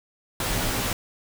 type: noise with comb filter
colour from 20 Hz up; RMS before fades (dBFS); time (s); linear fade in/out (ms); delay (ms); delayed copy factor
pink; -26; 0.4-0.93; 2; 14; -0.7
effects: none